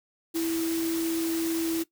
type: tone in noise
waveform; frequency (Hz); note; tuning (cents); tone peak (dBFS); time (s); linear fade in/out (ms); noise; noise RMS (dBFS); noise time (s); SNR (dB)
sine; 329.2; E4; -2; -25; 0.34-1.84; 20; white; -36; 0.34-1.84; +8
effects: noise-tail reverb RT60 0.1 s tail -17 dB re dry